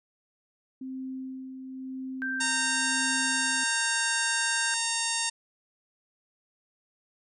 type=tone with tremolo; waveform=sine; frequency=261.6 Hz; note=C4; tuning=in tune; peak=-33 dBFS; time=0.81-3.64 s; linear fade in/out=5 ms; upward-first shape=sine; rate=0.98 Hz; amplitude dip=45%
type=tone with pitch glide; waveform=sine; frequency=1568 to 1581.6 Hz; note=G6 to G6; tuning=0 to +15 cents; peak=-29 dBFS; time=2.22-4.74 s; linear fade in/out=0 ms; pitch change=+15 cents; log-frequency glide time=2.6-3.03 s
type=harmonic tone; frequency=921 Hz; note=A#5; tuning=21 cents flat; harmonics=1 / 2 / 3 / 4 / 5 / 6 / 7 / 8 / 9 / 10; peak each=-36 / -36 / -36 / -36 / -36 / -36 / -36 / -36 / -36 / -36 dBFS; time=2.4-5.3 s; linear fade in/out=10 ms
effects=none